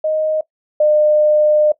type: tone pair in turn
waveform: sine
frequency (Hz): 622.3 / 604.6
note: D#5 / D#5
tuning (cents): 0 / -50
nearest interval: unison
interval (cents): 50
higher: first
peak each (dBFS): -14 / -9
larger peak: second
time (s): 0.04-0.41 / 0.8-1.72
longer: second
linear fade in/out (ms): 5
effects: noise-tail reverb RT60 0.1 s tail -19 dB re dry